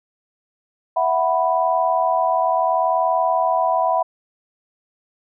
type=chord; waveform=sine; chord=E suspended second; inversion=none; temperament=equal; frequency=659.3 / 740 / 987.8 Hz; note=E5 / F#5 / B5; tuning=0 / 0 / 0 cents; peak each=-20 dBFS; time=0.96-4.03 s; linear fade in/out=10 ms; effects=none